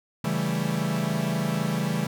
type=chord; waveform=45% pulse; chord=A dominant seventh; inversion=first; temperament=equal; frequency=138.59 / 164.81 / 196 / 220 Hz; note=C#3 / E3 / G3 / A3; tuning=0 / 0 / 0 / 0 cents; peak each=-31 / -28 / -30 / -31 dBFS; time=0.24-2.07 s; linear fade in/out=5 ms; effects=none